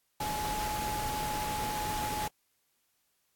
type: tone in noise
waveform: sine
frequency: 847 Hz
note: G#5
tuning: 34 cents sharp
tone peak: -33 dBFS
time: 0.2-2.28 s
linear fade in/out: 5 ms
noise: pink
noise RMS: -37 dBFS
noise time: 0.2-2.28 s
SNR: +1 dB
effects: white hiss -75 dBFS RMS until 3.35 s + AAC 64 kbps